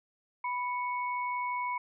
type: tone pair together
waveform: sine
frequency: 987.6 / 2217 Hz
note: B5 / C#7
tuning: 0 / 0 cents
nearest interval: octave + major second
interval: 1400 cents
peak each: -31 / -38 dBFS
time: 0.44-1.78 s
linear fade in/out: 5 ms
effects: none